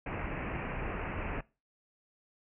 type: low-pass noise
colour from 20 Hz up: pink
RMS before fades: -37 dBFS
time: 0.06-1.41 s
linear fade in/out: 5 ms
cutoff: 2700 Hz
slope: 96 dB/octave
effects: noise-tail reverb RT60 0.3 s tail -22 dB re dry